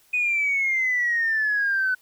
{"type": "exponential sweep", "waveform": "sine", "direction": "down", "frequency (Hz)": [2500, 1497], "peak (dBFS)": -19, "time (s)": [0.13, 1.95], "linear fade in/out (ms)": 10, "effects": ["tanh soft clip ceiling -15 dBFS", "white hiss -59 dBFS RMS until 2.01 s"]}